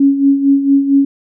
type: tone with tremolo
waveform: sine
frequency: 277.2 Hz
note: C#4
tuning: in tune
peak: -5 dBFS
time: 0-1.05 s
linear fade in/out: 5 ms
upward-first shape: sine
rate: 4.4 Hz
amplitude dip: 65%
effects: none